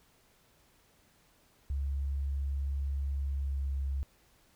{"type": "tone with pitch glide", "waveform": "sine", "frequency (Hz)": [69.3, 68.31], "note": ["C#2", "C#2"], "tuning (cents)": [0, -25], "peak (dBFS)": -30, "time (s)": [1.7, 4.03], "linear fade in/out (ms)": 0, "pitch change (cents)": -25, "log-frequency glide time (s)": [3.2, 3.79], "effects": ["pink hiss -66 dBFS RMS until 4.55 s"]}